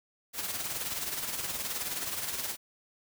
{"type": "noise with tremolo", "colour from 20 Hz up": "white", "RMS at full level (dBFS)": -33, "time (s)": [0.33, 2.57], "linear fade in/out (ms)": 50, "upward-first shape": "sine", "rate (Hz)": 19, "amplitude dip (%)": 50, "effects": []}